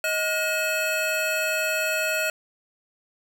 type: tone cluster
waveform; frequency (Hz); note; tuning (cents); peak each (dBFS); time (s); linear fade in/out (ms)
square; 629 / 1437 / 2583; D#5 / F6 / E7; +19 / +49 / -36; -28; 0.04-2.3; 2
effects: none